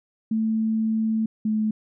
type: tone pair in turn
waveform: sine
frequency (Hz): 220.9 / 216.1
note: A3 / A3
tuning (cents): +7 / -31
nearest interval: unison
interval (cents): 38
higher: first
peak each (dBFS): -20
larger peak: neither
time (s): 0.31-1.26 / 1.45-1.71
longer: first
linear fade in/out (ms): 5
effects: none